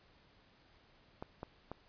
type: clicks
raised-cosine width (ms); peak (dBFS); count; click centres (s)
1; -28; 3; 1.225 / 1.431 / 1.716
effects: pink hiss -66 dBFS RMS until 1.88 s + resampled to 11025 Hz